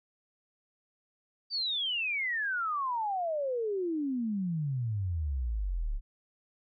sine exponential sweep, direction down, 4699 to 32.7 Hz, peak -29 dBFS, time 1.5-6.01 s, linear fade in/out 50 ms, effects none

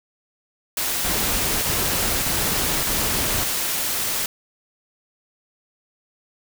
white noise, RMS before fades -24 dBFS, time 0.77-4.26 s, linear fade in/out 2 ms
pink noise bursts, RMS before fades -26 dBFS, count 4, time 1.04-3.444 s, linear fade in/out 10 ms, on 580 ms, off 28 ms
effects none

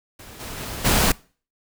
pink noise with level steps, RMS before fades -42 / -34 / -32 / -18 dBFS, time 0.19-1.12 s, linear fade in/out 5 ms, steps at 0.39 / 0.56 / 0.84 s, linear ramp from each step 20 ms, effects noise-tail reverb RT60 0.4 s tail -23 dB re dry

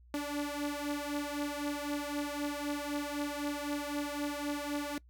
sawtooth beating tone pair, 289 / 292.9 Hz, D4 / D4, -28 / -5 cents, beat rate 3.9 Hz, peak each -32 / -34 dBFS, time 0.14-4.98 s, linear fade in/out 2 ms, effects noise-tail reverb RT60 0.1 s tail -23 dB re dry + added 60 Hz sine -56 dBFS peak until 5.09 s

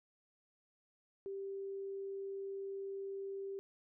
sine tone, 392 Hz, G4, in tune, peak -40 dBFS, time 1.26-3.59 s, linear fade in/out 0 ms, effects none

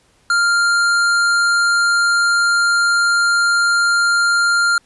sine tone with hard clipping, 1396.9 Hz, F6, in tune, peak -14 dBFS, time 0.3-4.78 s, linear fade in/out 2 ms, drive 14 dB, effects pink hiss -56 dBFS RMS until 4.85 s + resampled to 24000 Hz

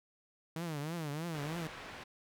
sawtooth tone with vibrato, 156.9 Hz, D#3, 15 cents sharp, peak -33 dBFS, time 0.56-1.67 s, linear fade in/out 2 ms, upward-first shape triangle, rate 3.2 Hz, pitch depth 200 cents each way
white low-pass noise, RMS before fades -48 dBFS, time 1.34-2.04 s, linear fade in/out 10 ms, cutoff 2200 Hz, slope 12 dB/octave
effects none

